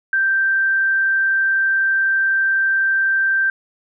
sine tone, 1568 Hz, G6, in tune, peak -14 dBFS, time 0.13-3.5 s, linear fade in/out 2 ms, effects none

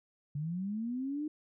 sine linear sweep, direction up, 140.6 to 309.1 Hz, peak -33 dBFS, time 0.35-1.28 s, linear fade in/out 5 ms, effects none

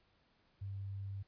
sine tone, 98.4 Hz, G2, 7 cents sharp, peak -40 dBFS, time 0.61-1.23 s, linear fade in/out 10 ms, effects pink hiss -73 dBFS RMS until 1.27 s + resampled to 11025 Hz

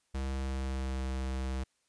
square tone with pitch glide, 66.7 to 65.48 Hz, C2 to C2, +34 to +2 cents, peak -33 dBFS, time 0.14-1.64 s, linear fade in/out 10 ms, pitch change -32 cents, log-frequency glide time 0.33-1.05 s, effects white hiss -75 dBFS RMS until 1.88 s + resampled to 22050 Hz

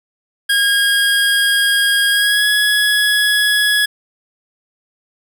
25% pulse tone with pitch glide, 1630 to 1680.7 Hz, G#6 to G#6, -33 to +20 cents, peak -8 dBFS, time 0.49-3.86 s, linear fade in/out 10 ms, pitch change +53 cents, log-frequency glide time 2.1-2.47 s, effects none

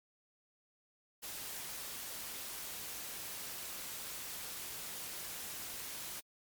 white noise, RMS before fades -44 dBFS, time 1.22-6.21 s, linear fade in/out 20 ms, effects MP3 96 kbps

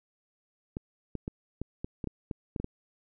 clicks, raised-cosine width 3 ms, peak -21 dBFS, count 11, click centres 0.769 / 1.153 / 1.279 / 1.616 / 1.845 / 2.042 / 2.073 / 2.312 / 2.562 / 2.6 / 2.644 s, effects none

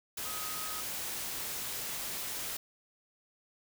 sine tone in noise, 1260 Hz, D#6, 21 cents sharp, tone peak -44 dBFS, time 0.25-0.81 s, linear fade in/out 5 ms, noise white, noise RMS -38 dBFS, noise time 0.17-2.57 s, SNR -9 dB, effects none

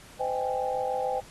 sine chord, Ab major seventh, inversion first, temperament equal with one note detuned, 511 / 622.3 / 784 / 830.6 Hz, C5 / Eb5 / G5 / Ab5, -41 / 0 / 0 / 0 cents, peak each -30 / -36 / -30 / -35 dBFS, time 0.19-1.21 s, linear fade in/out 20 ms, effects pink hiss -51 dBFS RMS until 1.3 s + AAC 32 kbps

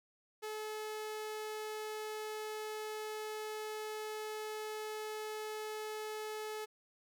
sawtooth tone, 430 Hz, A4, 40 cents flat, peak -36 dBFS, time 0.42-6.66 s, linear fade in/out 20 ms, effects none

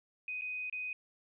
sine tone with dropouts, 2500 Hz, D#7, 8 cents sharp, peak -36 dBFS, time 0.28-0.93 s, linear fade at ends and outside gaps 2 ms, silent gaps 0.412-0.419 / 0.698-0.726 s, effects none

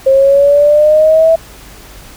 sine exponential sweep, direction up, 532 to 658 Hz, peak -4 dBFS, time 0.06-1.36 s, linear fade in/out 10 ms, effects added 50 Hz sine -38 dBFS peak until 2.16 s + pink hiss -36 dBFS RMS until 2.16 s

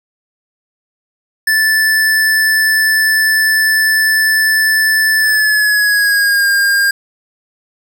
square tone with pitch glide, 1755 to 1609.3 Hz, A6 to G6, -5 to +45 cents, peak -10 dBFS, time 1.47-6.91 s, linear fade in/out 5 ms, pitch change -150 cents, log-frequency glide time 5.18-6.47 s, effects 7-bit

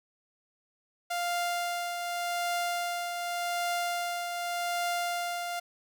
sawtooth tone with tremolo, 698.5 Hz, F5, in tune, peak -24 dBFS, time 1.1-5.6 s, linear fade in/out 10 ms, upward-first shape triangle, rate 0.86 Hz, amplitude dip 45%, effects none

